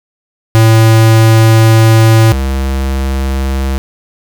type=tone pair in turn; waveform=square; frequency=111.9 / 66.85 Hz; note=A2 / C2; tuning=+30 / +38 cents; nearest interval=major sixth; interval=892 cents; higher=first; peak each=-4 / -12 dBFS; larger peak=first; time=0.55-2.32 / 2.32-3.78 s; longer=first; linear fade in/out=0 ms; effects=none